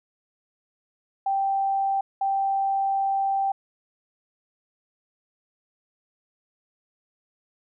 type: tone bursts at uneven times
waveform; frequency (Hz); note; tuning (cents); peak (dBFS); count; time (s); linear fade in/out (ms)
sine; 783; G5; -2; -21; 2; 1.26-2.01 / 2.21-3.52; 5
effects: none